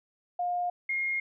sine tone pair in turn, 710 / 2139 Hz, F5 / C7, +28 / +38 cents, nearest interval octave + perfect fifth, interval 1910 cents, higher second, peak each -27 dBFS, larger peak neither, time 0.39-0.7 / 0.89-1.2 s, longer neither, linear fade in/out 5 ms, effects none

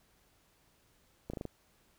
slowing click train, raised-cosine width 2 ms, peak -25 dBFS, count 5, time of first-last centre 1.3-1.453 s, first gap 35 ms, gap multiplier 1.06, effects pink hiss -69 dBFS RMS until 1.98 s

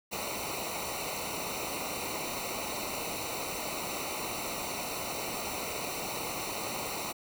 pink noise with comb filter, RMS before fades -36 dBFS, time 0.11-7.13 s, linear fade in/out 20 ms, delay 0.6 ms, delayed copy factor -0.9, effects none

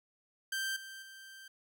sawtooth tone with level steps, 1568 Hz, G6, in tune, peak -30 / -42 / -46 dBFS, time 0.52-1.48 s, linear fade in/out 5 ms, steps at 0.76 / 1.02 s, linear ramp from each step 5 ms, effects 12-bit

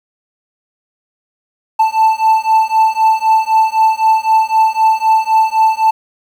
triangle beating tone pair, 880 / 883.9 Hz, A5 / A5, 0 / +8 cents, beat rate 3.9 Hz, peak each -10 dBFS, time 1.79-5.91 s, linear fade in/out 10 ms, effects 7-bit

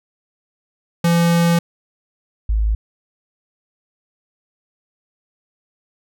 square / sine tone pair in turn, 170 / 53.42 Hz, F3 / G#1, -46 / +50 cents, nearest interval octave + minor sixth, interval 2004 cents, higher first, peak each -13 / -14 dBFS, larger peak first, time 1.04-1.59 / 2.49-2.75 s, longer first, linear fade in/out 5 ms, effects none

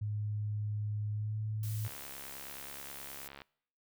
sine tone with pitch glide, 105.1 to 107.81 Hz, G#2 to A2, +21 to -35 cents, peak -33 dBFS, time 0.01-1.88 s, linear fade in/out 10 ms, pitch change +44 cents, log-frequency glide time 1.11-1.38 s
blue noise, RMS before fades -47 dBFS, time 1.63-3.28 s, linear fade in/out 2 ms
click train, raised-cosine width 0.3 ms, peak -31 dBFS, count 110, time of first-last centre 1.85-3.418 s, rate 69.5 Hz
effects noise-tail reverb RT60 0.7 s tail -25 dB re dry

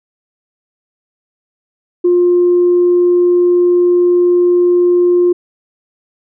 sine tone, 353.6 Hz, F4, 22 cents sharp, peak -6 dBFS, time 2.04-5.33 s, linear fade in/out 10 ms, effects tanh soft clip ceiling -3 dBFS

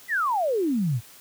sine exponential sweep, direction down, 2035 to 106.3 Hz, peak -21 dBFS, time 0.08-1.01 s, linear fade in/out 50 ms, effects white hiss -49 dBFS RMS until 1.2 s + high-pass 60 Hz 12 dB/octave

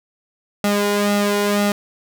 sawtooth tone with flanger, 204.6 Hz, G#3, 26 cents flat, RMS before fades -18 dBFS, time 0.64-1.72 s, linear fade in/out 2 ms, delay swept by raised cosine 1.5 to 2.09 ms, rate 2 Hz, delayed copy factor +0.7, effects none

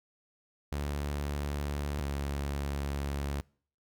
sawtooth tone pair in turn, 72.2 / 70.59 Hz, D2 / C#2, -29 / +32 cents, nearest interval unison, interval 39 cents, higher first, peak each -28 dBFS, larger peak neither, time 0.72-1.99 / 1.99-3.41 s, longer second, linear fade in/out 0 ms, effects noise-tail reverb RT60 0.5 s tail -25 dB re dry

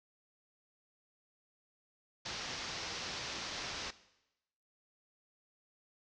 white low-pass noise, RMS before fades -42 dBFS, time 2.25-3.91 s, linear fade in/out 10 ms, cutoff 6000 Hz, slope 48 dB/octave, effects noise-tail reverb RT60 0.9 s tail -17 dB re dry

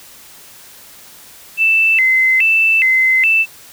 sine tone with vibrato, 2335 Hz, D7, 11 cents flat, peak -9 dBFS, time 1.57-3.46 s, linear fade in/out 50 ms, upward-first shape square, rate 1.2 Hz, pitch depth 220 cents each way, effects white hiss -40 dBFS RMS until 3.72 s

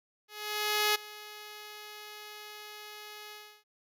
5% pulse tone with ADSR envelope, 421.1 Hz, G#4, 24 cents sharp, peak -13 dBFS, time 0.28-3.64 s, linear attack 670 ms, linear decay 12 ms, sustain -20 dB, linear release 320 ms, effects none

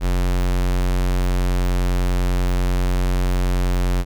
square tone, 45.12 Hz, F#1, 43 cents flat, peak -17 dBFS, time 0-4.05 s, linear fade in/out 50 ms, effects none

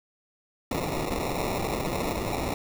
violet noise with sample-and-hold, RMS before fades -29 dBFS, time 0.71-2.54 s, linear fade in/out 2 ms, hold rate 1575 Hz, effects none

